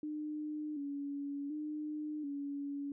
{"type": "tone with vibrato", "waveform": "sine", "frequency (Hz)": 292.7, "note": "D4", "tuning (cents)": -6, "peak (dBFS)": -37, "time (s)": [0.03, 2.92], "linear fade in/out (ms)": 2, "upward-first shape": "square", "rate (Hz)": 0.68, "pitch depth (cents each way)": 57, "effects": []}